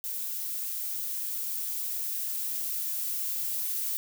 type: noise with level ramp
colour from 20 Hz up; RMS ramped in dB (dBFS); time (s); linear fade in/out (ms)
violet; -34 to -31; 0.04-3.97; 0
effects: none